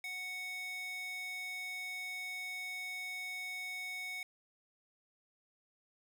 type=tone with high-pass filter; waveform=square; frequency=740 Hz; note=F#5; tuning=in tune; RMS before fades=-42 dBFS; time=0.04-4.23 s; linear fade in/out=2 ms; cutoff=1900 Hz; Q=4; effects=none